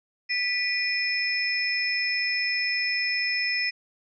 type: tone cluster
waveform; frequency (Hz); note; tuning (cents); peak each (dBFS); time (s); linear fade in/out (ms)
sine; 1974 / 2439 / 5230; B6 / D#7 / E8; -1 / -35 / -15; -28; 0.29-3.71; 20
effects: none